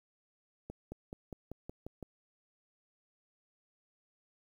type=accelerating click train; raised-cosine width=2 ms; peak=-29 dBFS; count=8; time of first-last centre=0.7-2.027 s; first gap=220 ms; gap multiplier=0.95; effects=10-bit